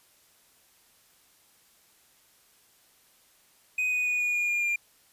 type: tone with pitch steps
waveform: triangle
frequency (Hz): 2500 / 2483 / 2466 / 2449 / 2432 / 2415 / 2398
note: D#7 / D#7 / D#7 / D#7 / D#7 / D7 / D7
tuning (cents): +8 / -4 / -16 / -28 / -40 / +48 / +36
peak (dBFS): -23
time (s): 3.78-4.76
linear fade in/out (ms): 5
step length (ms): 140
effects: white hiss -62 dBFS RMS until 5.12 s + resampled to 32000 Hz